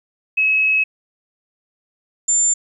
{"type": "tone pair in turn", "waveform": "sine", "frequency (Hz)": [2570, 7200], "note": ["E7", "A8"], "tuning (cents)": [-45, 39], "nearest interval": "octave + tritone", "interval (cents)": 1784, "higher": "second", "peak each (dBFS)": -13, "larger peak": "neither", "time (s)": [[0.37, 0.84], [2.28, 2.54]], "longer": "first", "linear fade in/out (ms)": 10, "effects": ["9-bit"]}